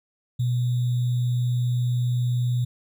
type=tone with sample-and-hold; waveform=sine; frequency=122.6 Hz; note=B2; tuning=12 cents flat; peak=-20 dBFS; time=0.39-2.65 s; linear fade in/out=10 ms; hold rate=3675 Hz; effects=none